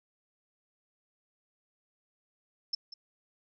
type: tone with echo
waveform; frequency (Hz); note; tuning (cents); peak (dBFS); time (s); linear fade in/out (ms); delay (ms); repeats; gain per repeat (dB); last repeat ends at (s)
sine; 5300; E8; +9; -28; 2.73-2.75; 5; 190; 1; -14; 2.94
effects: none